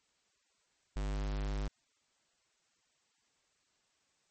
square tone, 50.2 Hz, G1, 42 cents sharp, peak -34 dBFS, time 0.96-1.68 s, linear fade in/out 5 ms, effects white hiss -75 dBFS RMS until 4.3 s + MP3 32 kbps

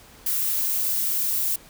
violet noise with high-pass filter sweep, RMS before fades -24 dBFS, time 0.26-1.56 s, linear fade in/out 5 ms, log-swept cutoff 1300 to 200 Hz, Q 2, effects pink hiss -49 dBFS RMS until 1.69 s

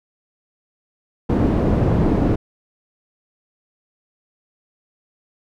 white low-pass noise, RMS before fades -17 dBFS, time 1.29-2.36 s, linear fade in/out 10 ms, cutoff 290 Hz, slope 12 dB/octave, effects none

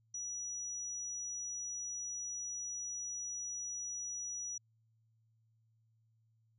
sine tone, 5850 Hz, F#8, 21 cents flat, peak -39 dBFS, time 0.14-4.58 s, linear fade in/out 5 ms, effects added 112 Hz sine -70 dBFS peak until 6.58 s

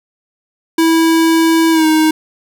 square tone with pitch glide, 326.9 to 313.6 Hz, E4 to D#4, -14 to +14 cents, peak -9 dBFS, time 0.78-2.11 s, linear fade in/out 5 ms, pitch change -72 cents, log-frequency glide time 1.71-1.86 s, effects none

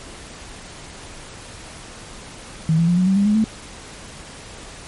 sine tone with pitch steps, 160 / 167.37 / 175.09 / 183.16 / 191.6 / 200.4 / 209.7 / 219.3 Hz, D#3 / E3 / F3 / F#3 / G3 / G3 / G#3 / A3, +49 / +27 / +5 / -17 / -39 / +38 / +17 / -6 cents, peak -13 dBFS, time 2.69-3.442 s, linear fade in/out 2 ms, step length 94 ms, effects pink hiss -38 dBFS RMS until 4.87 s + MP3 48 kbps

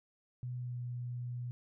sine tone with pitch glide, 124.2 to 122.35 Hz, B2 to B2, +10 to -16 cents, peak -37 dBFS, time 0.43-1.51 s, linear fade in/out 0 ms, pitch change -26 cents, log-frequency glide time 0.56-0.77 s, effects none

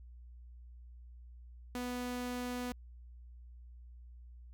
sawtooth tone, 246.9 Hz, B3, in tune, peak -33 dBFS, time 1.75-2.72 s, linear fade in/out 0 ms, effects added 60 Hz sine -50 dBFS peak until 4.53 s

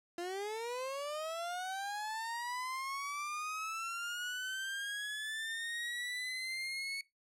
30% pulse linear sweep, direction up, 340 to 2217 Hz, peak -35 dBFS, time 0.18-7.01 s, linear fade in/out 2 ms, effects noise-tail reverb RT60 0.2 s tail -20 dB re dry + low-pass 11000 Hz 12 dB/octave

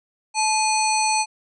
harmonic tone with a mistuned harmonic, 868 Hz, A5, 24 cents flat, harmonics 1 / 3 / 5 / 7 / 9 / 10, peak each -20 / -25 / -27 / -28 / -30 / -30 dBFS, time 0.34-1.26 s, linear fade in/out 50 ms, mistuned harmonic 3, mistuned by -87 cents, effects none

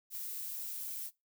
violet noise, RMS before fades -41 dBFS, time 0.1-1.11 s, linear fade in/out 50 ms, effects noise-tail reverb RT60 0.2 s tail -20 dB re dry

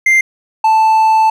triangle tone pair in turn, 2093 / 880 Hz, C7 / A5, 0 / 0 cents, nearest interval octave + minor third, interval 1500 cents, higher first, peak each -5 dBFS, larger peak neither, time 0.06-0.21 / 0.64-1.3 s, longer second, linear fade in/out 5 ms, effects none

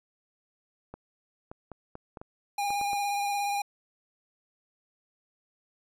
clicks, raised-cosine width 1 ms, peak -27 dBFS, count 9, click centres 0.94 / 1.515 / 1.717 / 1.954 / 2.172 / 2.215 / 2.705 / 2.813 / 2.932 s
square tone with vibrato, 810 Hz, G#5, 43 cents flat, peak -28 dBFS, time 2.58-3.62 s, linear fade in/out 5 ms, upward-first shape sine, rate 17 Hz, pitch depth 18 cents each way
effects resampled to 32000 Hz

